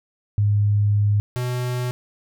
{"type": "tone pair in turn", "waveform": ["sine", "square"], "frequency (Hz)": [103.2, 124.21], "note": ["G#2", "B2"], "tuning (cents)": [-10, 10], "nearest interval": "minor third", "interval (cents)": 320, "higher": "second", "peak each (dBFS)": [-15, -23], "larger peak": "first", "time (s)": [[0.38, 1.2], [1.36, 1.91]], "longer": "first", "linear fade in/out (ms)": 0, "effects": []}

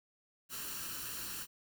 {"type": "noise with comb filter", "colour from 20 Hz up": "white", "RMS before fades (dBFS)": -42, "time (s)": [0.49, 1.47], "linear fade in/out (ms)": 50, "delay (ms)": 0.7, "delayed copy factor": 0.65, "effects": []}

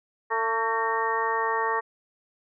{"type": "harmonic tone with a mistuned harmonic", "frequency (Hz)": 224.8, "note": "A3", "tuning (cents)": 37, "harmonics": [2, 3, 4, 5, 6, 7, 8], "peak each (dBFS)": [-30, -38, -28, -28, -39, -39, -30], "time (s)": [0.3, 1.81], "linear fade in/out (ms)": 20, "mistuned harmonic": 8, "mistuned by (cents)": 45, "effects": []}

